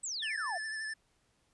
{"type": "exponential sweep", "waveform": "sine", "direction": "down", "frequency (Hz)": [8410, 644], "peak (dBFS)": -35, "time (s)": [0.03, 0.58], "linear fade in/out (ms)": 10}
{"type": "tone with vibrato", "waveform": "square", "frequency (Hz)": 1751, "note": "A6", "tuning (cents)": -9, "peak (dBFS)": -37, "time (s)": [0.22, 0.94], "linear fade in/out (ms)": 10, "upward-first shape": "sine", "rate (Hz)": 12, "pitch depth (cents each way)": 30}
{"effects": ["pink hiss -73 dBFS RMS until 1.53 s", "resampled to 24000 Hz"]}